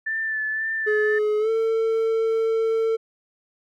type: tone with vibrato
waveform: sine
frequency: 1760 Hz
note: A6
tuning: in tune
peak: -23 dBFS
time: 0.06-1.19 s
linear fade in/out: 10 ms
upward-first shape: sine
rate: 1.9 Hz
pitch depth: 26 cents each way
type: tone with pitch glide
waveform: triangle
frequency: 423.5 to 448.7 Hz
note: G#4 to A4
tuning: +34 to +34 cents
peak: -17 dBFS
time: 0.86-2.97 s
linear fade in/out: 20 ms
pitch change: +100 cents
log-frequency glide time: 1.39-1.5 s
effects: none